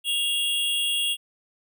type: tone pair together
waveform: square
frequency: 2800 / 3330 Hz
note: F7 / G#7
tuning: +4 / +4 cents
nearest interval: minor third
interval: 300 cents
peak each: -26 dBFS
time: 0.04-1.17 s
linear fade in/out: 50 ms
effects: none